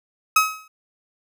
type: tone with exponential decay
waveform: 30% pulse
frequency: 1276 Hz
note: D#6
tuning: 43 cents sharp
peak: -8 dBFS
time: 0.36-0.68 s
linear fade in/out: 5 ms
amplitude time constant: 68 ms
effects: none